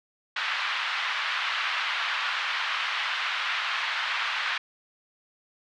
pink band-pass noise, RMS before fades -29 dBFS, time 0.36-4.58 s, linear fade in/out 5 ms, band 1100 to 3600 Hz, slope 24 dB/octave, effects none

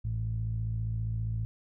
sawtooth tone with low-pass filter, 55 Hz, A1, in tune, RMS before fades -32 dBFS, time 0.04-1.45 s, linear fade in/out 0 ms, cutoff 120 Hz, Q 6, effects none

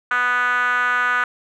5% pulse tone with band-pass filter, 246.9 Hz, B3, in tune, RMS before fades -19 dBFS, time 0.11-1.24 s, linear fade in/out 2 ms, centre 1400 Hz, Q 5.9, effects none

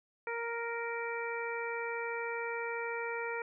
harmonic tone, 466.2 Hz, A#4, in tune, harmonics 1 / 2 / 3 / 4 / 5, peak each -38 / -41 / -42 / -43 / -42 dBFS, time 0.27-3.42 s, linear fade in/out 2 ms, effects none

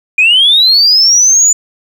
sine linear sweep, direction up, 2407 to 7040 Hz, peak -3 dBFS, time 0.18-1.53 s, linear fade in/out 5 ms, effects tanh soft clip ceiling 0 dBFS + 7-bit

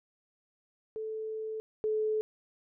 sine tone pair in turn, 437.7 / 431.9 Hz, A4 / A4, -9 / -32 cents, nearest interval unison, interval 23 cents, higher first, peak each -34 / -27 dBFS, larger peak second, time 0.96-1.6 / 1.84-2.21 s, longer first, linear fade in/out 0 ms, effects none

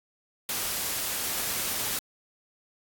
white noise, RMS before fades -30 dBFS, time 0.49-1.99 s, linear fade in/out 2 ms, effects AAC 64 kbps

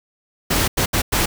pink noise bursts at uneven times, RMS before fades -18 dBFS, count 4, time 0.5-0.68 / 0.77-0.86 / 0.93-1.02 / 1.12-1.26 s, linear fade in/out 10 ms, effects none

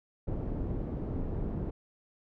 pink low-pass noise, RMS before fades -34 dBFS, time 0.27-1.71 s, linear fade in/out 10 ms, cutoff 380 Hz, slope 12 dB/octave, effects none

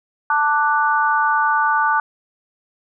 sine chord, D major, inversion second, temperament equal with one note detuned, 884.6 / 1174.7 / 1480 Hz, A5 / D6 / F#6, +9 / 0 / 0 cents, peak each -18 / -19 / -19 dBFS, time 0.3-2 s, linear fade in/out 2 ms, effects none

